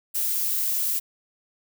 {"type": "noise", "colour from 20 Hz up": "violet", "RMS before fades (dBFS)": -25, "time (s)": [0.14, 1], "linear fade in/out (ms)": 20, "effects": []}